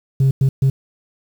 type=tone bursts at uneven times; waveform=sine; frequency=134.6 Hz; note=C3; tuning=49 cents sharp; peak=-8 dBFS; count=3; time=0.2-0.31 / 0.41-0.49 / 0.62-0.7 s; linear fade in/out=5 ms; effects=tanh soft clip ceiling -10 dBFS + 7-bit